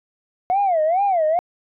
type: tone with vibrato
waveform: sine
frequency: 707 Hz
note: F5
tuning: 21 cents sharp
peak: -14 dBFS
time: 0.5-1.39 s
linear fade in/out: 0 ms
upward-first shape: sine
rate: 2.3 Hz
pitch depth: 240 cents each way
effects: tanh soft clip ceiling -12 dBFS